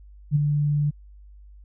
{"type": "tone with ADSR envelope", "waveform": "sine", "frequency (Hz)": 146.83, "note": "D3", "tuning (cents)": 0, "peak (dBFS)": -14, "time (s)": [0.31, 0.91], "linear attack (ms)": 45, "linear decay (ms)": 16, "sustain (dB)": -5, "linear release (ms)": 17, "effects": ["added 50 Hz sine -44 dBFS peak until 1.64 s"]}